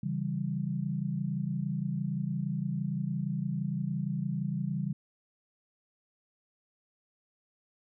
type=chord; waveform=sine; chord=C# diminished; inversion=none; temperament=equal; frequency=138.59 / 164.81 / 196 Hz; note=C#3 / E3 / G3; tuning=0 / 0 / 0 cents; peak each=-34 dBFS; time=0.03-4.93 s; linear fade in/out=5 ms; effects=none